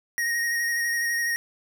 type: tone with vibrato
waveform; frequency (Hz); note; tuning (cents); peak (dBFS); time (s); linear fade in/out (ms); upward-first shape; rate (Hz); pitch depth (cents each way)
square; 1873; A#6; +8; -24; 0.18-1.36; 0; square; 12; 15
effects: none